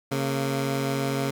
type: tone pair together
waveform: 15% pulse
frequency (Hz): 136.64 / 229.8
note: C#3 / A#3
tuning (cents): -25 / -25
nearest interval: major sixth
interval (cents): 900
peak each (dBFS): -19 / -25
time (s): 0.11-1.31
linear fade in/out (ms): 10
effects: none